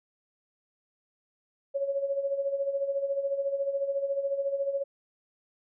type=tone with tremolo; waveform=sine; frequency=554.4 Hz; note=C#5; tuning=in tune; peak=-24 dBFS; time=1.74-4.84 s; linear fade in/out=20 ms; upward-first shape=sine; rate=14 Hz; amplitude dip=65%; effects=none